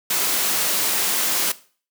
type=noise; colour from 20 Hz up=white; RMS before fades=-21 dBFS; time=0.1-1.52 s; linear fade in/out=5 ms; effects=noise-tail reverb RT60 0.4 s tail -17 dB re dry + high-pass 200 Hz 12 dB/octave